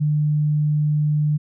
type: tone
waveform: sine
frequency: 150 Hz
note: D3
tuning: 37 cents sharp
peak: -16 dBFS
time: 0-1.38 s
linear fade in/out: 20 ms
effects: none